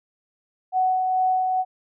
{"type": "tone with tremolo", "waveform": "sine", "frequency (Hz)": 745, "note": "F#5", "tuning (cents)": 12, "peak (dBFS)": -17, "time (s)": [0.72, 1.65], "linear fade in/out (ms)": 50, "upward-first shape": "sine", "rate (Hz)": 2.3, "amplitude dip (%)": 30, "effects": []}